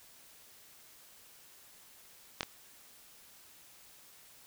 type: clicks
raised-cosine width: 0.2 ms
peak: -14 / -18 dBFS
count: 2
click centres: 2.408 / 2.431 s
effects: white hiss -58 dBFS RMS until 4.46 s